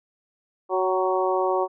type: harmonic tone with a mistuned harmonic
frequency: 185.9 Hz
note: F#3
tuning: 8 cents sharp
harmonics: 2 / 3 / 4 / 5 / 6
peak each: -24 / -26 / -27 / -28 / -29 dBFS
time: 0.69-1.68 s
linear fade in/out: 50 ms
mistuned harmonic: 4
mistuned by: +20 cents
effects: none